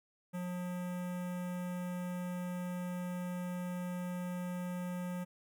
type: tone with notch filter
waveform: square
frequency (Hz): 179.1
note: F3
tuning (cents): +44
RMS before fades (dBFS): -39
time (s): 0.33-5.25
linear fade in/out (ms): 20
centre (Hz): 4400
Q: 0.79
effects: none